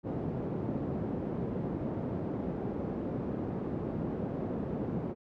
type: band-pass noise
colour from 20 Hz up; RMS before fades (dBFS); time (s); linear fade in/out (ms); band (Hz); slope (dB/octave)
pink; -35; 0.03-5.15; 50; 140 to 420; 12
effects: none

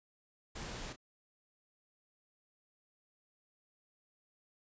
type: noise with echo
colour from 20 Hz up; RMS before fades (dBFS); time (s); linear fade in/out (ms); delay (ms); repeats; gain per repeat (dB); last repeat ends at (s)
pink; -44; 0.55-0.93; 10; 32; 1; -10; 0.962
effects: resampled to 16000 Hz

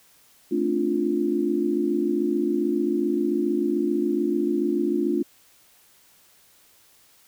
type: chord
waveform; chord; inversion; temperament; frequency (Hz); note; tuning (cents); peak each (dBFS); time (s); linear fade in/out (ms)
sine; D minor seventh; second; equal with one note detuned; 220 / 266.7 / 293.7 / 349.2; A3 / C4 / D4 / F4; 0 / +33 / 0 / 0; -28 / -30 / -25 / -24; 0.51-5.23; 10
effects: white hiss -57 dBFS RMS until 7.27 s

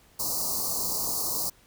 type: band-stop noise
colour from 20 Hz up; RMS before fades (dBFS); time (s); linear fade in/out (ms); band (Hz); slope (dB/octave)
white; -29; 0.19-1.5; 10; 1200 to 4200; 96
effects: pink hiss -59 dBFS RMS until 1.66 s

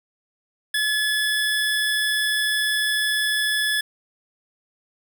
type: tone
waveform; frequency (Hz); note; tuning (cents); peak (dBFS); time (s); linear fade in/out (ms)
25% pulse; 1714; A6; -46; -16; 0.74-3.81; 5
effects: none

